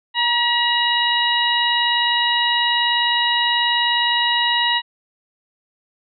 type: harmonic tone with a mistuned harmonic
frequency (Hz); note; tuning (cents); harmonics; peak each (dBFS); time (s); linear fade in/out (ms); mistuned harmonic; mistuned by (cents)
959; A#5; +49; 1 / 2 / 3 / 4; -21 / -21 / -21 / -21; 0.14-4.82; 50; 1; -17
effects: none